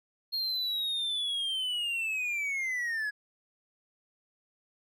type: linear sweep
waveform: triangle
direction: down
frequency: 4264 to 1662 Hz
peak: -28 dBFS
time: 0.32-3.11 s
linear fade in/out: 20 ms
effects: none